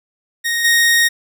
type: tone with level steps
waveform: sawtooth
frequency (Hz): 1864.7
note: A#6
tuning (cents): 0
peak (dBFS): -13 / -7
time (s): 0.44-1.09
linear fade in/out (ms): 20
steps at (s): 0.64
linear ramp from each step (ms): 10
effects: none